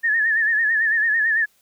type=tone with vibrato; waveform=sine; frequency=1774 Hz; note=A6; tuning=14 cents sharp; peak=-16 dBFS; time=0.03-1.46 s; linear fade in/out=20 ms; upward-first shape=sine; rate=9 Hz; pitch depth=83 cents each way; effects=white hiss -61 dBFS RMS until 1.61 s